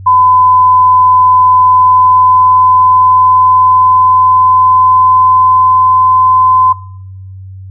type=tone with pitch glide; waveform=sine; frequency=1010 to 1022.9 Hz; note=B5 to C6; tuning=+39 to -39 cents; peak=-3 dBFS; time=0.06-6.73 s; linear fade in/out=10 ms; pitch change=+22 cents; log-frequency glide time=1.59-6.27 s; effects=noise-tail reverb RT60 0.8 s tail -24 dB re dry + added 95 Hz sine -25 dBFS peak until 7.7 s